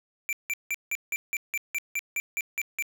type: tone bursts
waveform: square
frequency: 2349 Hz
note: D7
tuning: in tune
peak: -27 dBFS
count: 13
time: 0.29-2.824 s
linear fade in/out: 0 ms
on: 38 ms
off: 170 ms
effects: none